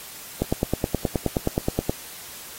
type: click train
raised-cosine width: 2 ms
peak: -7 dBFS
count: 15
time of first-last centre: 0.42-1.895 s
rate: 9.49 Hz
effects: white hiss -40 dBFS RMS until 2.58 s + AAC 48 kbps